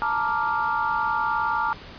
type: chord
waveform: sine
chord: Bb major seventh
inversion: third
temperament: equal with one note detuned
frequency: 872.9 / 932.3 / 1174.7 / 1396.9 Hz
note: A5 / Bb5 / D6 / F6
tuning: -14 / 0 / 0 / 0 cents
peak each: -27 dBFS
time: 0.02-1.73 s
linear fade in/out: 0 ms
effects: pink hiss -42 dBFS RMS until 1.98 s + resampled to 11025 Hz